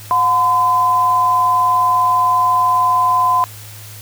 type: tone pair together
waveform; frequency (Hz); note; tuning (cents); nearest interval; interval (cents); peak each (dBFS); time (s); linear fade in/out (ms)
sine; 720.5 / 1019; F#5 / C6; -46 / -46; tritone; 600; -20 / -11; 0.11-3.44; 0
effects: added 105 Hz sine -35 dBFS peak until 4.01 s + white hiss -37 dBFS RMS until 4.01 s